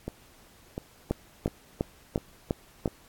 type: two click trains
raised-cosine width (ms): 2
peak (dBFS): -12 / -19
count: 6 / 5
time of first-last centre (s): 1.11-2.858 / 0.08-2.877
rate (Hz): 2.86 / 1.43
effects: pink hiss -57 dBFS RMS until 3.08 s + AAC 64 kbps